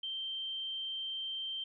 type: tone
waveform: sine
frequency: 3136 Hz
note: G7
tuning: in tune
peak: -36 dBFS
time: 0.03-1.64 s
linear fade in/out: 5 ms
effects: none